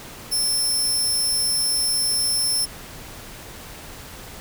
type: tone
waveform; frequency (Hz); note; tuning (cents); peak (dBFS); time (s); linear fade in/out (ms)
20% pulse; 5340; E8; +22; -14; 0.31-2.66; 20
effects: pink hiss -39 dBFS RMS until 4.4 s